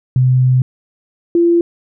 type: tone pair in turn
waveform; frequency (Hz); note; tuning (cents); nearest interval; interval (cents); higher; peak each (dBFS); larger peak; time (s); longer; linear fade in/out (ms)
sine; 128 / 341.7; C3 / F4; -38 / -38; octave + perfect fourth; 1700; second; -8; neither; 0.16-0.62 / 1.35-1.61; first; 2
effects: none